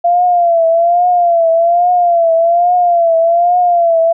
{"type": "tone with vibrato", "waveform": "sine", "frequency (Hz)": 687, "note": "F5", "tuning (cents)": -29, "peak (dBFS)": -7, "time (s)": [0.04, 4.13], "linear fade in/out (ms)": 10, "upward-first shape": "triangle", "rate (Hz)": 1.2, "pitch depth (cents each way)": 87, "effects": []}